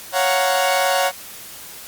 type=chord; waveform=sawtooth; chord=Gb major seventh; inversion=second; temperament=equal; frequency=554.4 / 698.5 / 740 / 932.3 Hz; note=Db5 / F5 / Gb5 / Bb5; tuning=0 / 0 / 0 / 0 cents; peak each=-16 / -21 / -16 / -22 dBFS; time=0.12-1.12 s; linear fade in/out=50 ms; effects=white hiss -37 dBFS RMS until 1.87 s + Opus 48 kbps